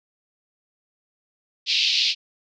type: band-pass noise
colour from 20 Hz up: white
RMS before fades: -21 dBFS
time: 1.66-2.15 s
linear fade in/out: 50 ms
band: 2500 to 4900 Hz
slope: 48 dB/octave
effects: none